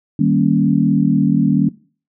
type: chord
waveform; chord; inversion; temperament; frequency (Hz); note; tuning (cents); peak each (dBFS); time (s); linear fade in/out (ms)
sine; Eb dominant seventh; none; equal; 155.56 / 196 / 233.1 / 277.2; Eb3 / G3 / Bb3 / Db4; 0 / 0 / 0 / 0; -17; 0.19-1.69; 5
effects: noise-tail reverb RT60 0.4 s tail -20 dB re dry